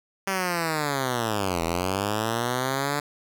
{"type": "linear two-way sweep", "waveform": "5% pulse", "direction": "down then up", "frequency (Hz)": [196, 81.5, 147.2], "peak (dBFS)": -13, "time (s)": [0.27, 3], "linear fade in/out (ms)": 5, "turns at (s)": 1.63, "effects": []}